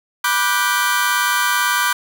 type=chord; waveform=sawtooth; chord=G major seventh; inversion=first; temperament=just; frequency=980 / 1176 / 1470 / 1568 Hz; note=B5 / D6 / F#6 / G6; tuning=-14 / +2 / -12 / 0 cents; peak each=-17 dBFS; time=0.24-1.93 s; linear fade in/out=5 ms; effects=none